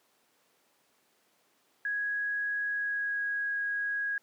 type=tone with pitch glide; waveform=sine; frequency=1661.2 to 1649.7 Hz; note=G#6 to G#6; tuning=0 to -12 cents; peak=-29 dBFS; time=1.85-4.18 s; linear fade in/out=2 ms; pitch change=-12 cents; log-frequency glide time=2.68-3.23 s; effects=pink hiss -69 dBFS RMS until 4.22 s + high-pass 300 Hz 12 dB/octave